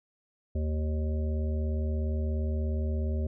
harmonic tone, 77 Hz, D#2, 17 cents flat, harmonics 1 / 3 / 5 / 7 / 8, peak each -27 / -37 / -41 / -44 / -45 dBFS, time 0.55-3.27 s, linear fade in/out 5 ms, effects none

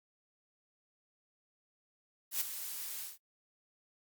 blue noise with ADSR envelope, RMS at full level -31 dBFS, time 2.31-3.18 s, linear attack 96 ms, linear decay 14 ms, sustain -10 dB, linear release 160 ms, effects noise-tail reverb RT60 0.1 s tail -21 dB re dry + Opus 48 kbps

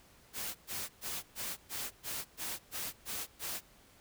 white noise bursts, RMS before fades -39 dBFS, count 10, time 0.33-3.61 s, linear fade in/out 50 ms, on 220 ms, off 120 ms, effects pink hiss -62 dBFS RMS until 4 s

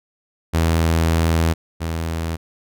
sawtooth tone pair in turn, 82 / 82 Hz, E2 / E2, -9 / -9 cents, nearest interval unison, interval 0 cents, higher neither, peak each -11 / -18 dBFS, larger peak first, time 0.53-1.54 / 1.8-2.37 s, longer first, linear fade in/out 20 ms, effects none

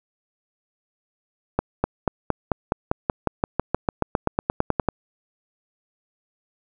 accelerating click train, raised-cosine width 1 ms, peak -5 dBFS, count 22, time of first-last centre 1.59-4.887 s, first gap 250 ms, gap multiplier 0.95, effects none

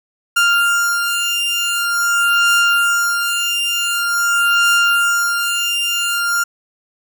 30% pulse beating tone pair, 1397 / 1397.46 Hz, F6 / F6, 0 / +1 cents, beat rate 0.46 Hz, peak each -14 dBFS, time 0.36-6.44 s, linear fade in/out 10 ms, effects none

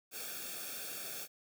white noise with comb filter, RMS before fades -43 dBFS, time 0.11-1.28 s, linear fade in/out 50 ms, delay 1 ms, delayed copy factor -0.85, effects none

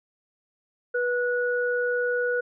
sine tone pair together, 488.9 / 1465 Hz, B4 / F#6, -18 / -18 cents, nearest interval octave + perfect fifth, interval 1900 cents, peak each -24 / -27 dBFS, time 0.94-2.41 s, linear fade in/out 10 ms, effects none

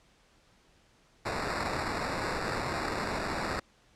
white noise with sample-and-hold, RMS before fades -33 dBFS, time 1.25-3.6 s, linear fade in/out 10 ms, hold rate 3150 Hz, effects pink hiss -64 dBFS RMS until 3.95 s + low-pass 7000 Hz 12 dB/octave

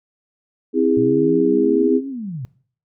sine chord, C augmented, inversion none, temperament just, 261.6 / 327 / 408.8 Hz, C4 / E4 / G#4, 0 / -14 / -27 cents, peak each -18 dBFS, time 0.73-2.01 s, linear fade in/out 50 ms
sine linear two-way sweep, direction up then down, 116.54 to 277.2 to 116.54 Hz, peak -25 dBFS, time 0.97-2.45 s, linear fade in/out 0 ms, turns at 2.09 s
effects noise-tail reverb RT60 0.5 s tail -20 dB re dry

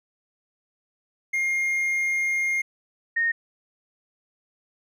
triangle / sine tone pair in turn, 2127 / 1849.1 Hz, C7 / A#6, +28 / -15 cents, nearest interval major second, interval 243 cents, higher first, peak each -20 dBFS, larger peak neither, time 1.33-2.62 / 3.16-3.32 s, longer first, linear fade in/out 10 ms, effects none

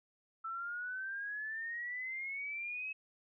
sine exponential sweep, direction up, 1318.5 to 2582 Hz, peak -38 dBFS, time 0.44-2.93 s, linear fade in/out 10 ms, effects none

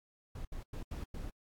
brown noise bursts at uneven times, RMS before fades -41 dBFS, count 5, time 0.35-0.45 / 0.52-0.63 / 0.73-0.83 / 0.91-1.04 / 1.14-1.3 s, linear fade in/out 5 ms, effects AAC 64 kbps

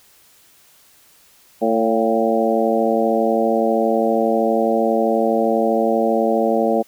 harmonic tone with a mistuned harmonic, 112.4 Hz, A2, 37 cents sharp, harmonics 2 / 3 / 4 / 5 / 6 / 7, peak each -21 / -23 / -21 / -20 / -22 / -25 dBFS, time 1.61-6.83 s, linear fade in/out 20 ms, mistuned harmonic 6, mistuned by +43 cents, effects white hiss -52 dBFS RMS until 6.87 s

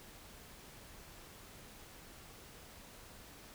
silence, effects pink hiss -55 dBFS RMS until 3.54 s

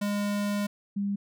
square / sine tone pair in turn, 204.6 / 200.7 Hz, G#3 / G3, -26 / +41 cents, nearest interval unison, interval 33 cents, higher first, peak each -27 / -26 dBFS, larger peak second, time 0.01-0.67 / 0.96-1.16 s, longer first, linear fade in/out 10 ms, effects none

